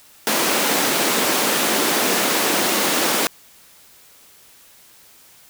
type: high-pass noise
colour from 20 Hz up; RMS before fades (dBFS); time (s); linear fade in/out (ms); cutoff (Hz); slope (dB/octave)
pink; -19; 0.27-3.27; 0; 230; 24
effects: white hiss -49 dBFS RMS until 5.49 s